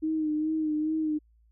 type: tone with vibrato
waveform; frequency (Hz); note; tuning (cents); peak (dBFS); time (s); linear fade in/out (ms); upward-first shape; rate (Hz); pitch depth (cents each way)
sine; 310; D#4; -6; -25; 0.02-1.19; 20; sine; 2.4; 38
effects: added 56 Hz sine -59 dBFS peak until 1.51 s